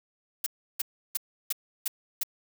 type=noise bursts; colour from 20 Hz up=blue; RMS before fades=-28 dBFS; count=6; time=0.44-2.234 s; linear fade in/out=5 ms; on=24 ms; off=330 ms; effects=none